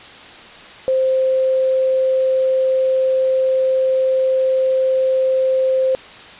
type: tone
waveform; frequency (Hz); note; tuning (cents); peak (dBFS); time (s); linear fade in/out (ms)
sine; 523.3; C5; 0; -13; 0.88-5.95; 0
effects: white hiss -38 dBFS RMS until 6.39 s + resampled to 8000 Hz